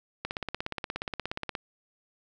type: click train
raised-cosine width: 0.3 ms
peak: -16 dBFS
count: 23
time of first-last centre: 0.25-1.552 s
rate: 16.9 Hz
effects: none